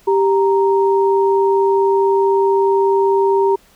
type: tone pair together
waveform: sine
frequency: 392 / 932.3 Hz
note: G4 / A#5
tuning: 0 / 0 cents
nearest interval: octave + minor third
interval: 1500 cents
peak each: -12 / -17 dBFS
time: 0.07-3.56 s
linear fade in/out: 10 ms
effects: pink hiss -51 dBFS RMS until 3.75 s